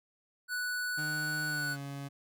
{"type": "tone", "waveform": "square", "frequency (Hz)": 1480, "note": "F#6", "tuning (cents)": 0, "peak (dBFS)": -33, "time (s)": [0.48, 1.77], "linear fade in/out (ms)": 50}
{"type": "tone with pitch glide", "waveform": "30% pulse", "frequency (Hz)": [152.6, 139.93], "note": ["D#3", "C#3"], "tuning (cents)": [-33, 17], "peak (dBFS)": -36, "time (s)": [0.97, 2.09], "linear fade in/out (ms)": 20, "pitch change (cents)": -150, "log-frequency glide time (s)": [1.47, 1.78]}
{"effects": []}